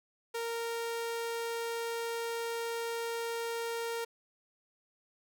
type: tone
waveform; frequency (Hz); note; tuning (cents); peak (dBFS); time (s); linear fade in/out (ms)
sawtooth; 463.4; A#4; -10; -30; 0.34-4.05; 10
effects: none